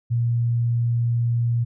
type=tone; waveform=sine; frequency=118.2 Hz; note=A#2; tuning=24 cents sharp; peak=-18 dBFS; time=0.1-1.65 s; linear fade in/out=20 ms; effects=none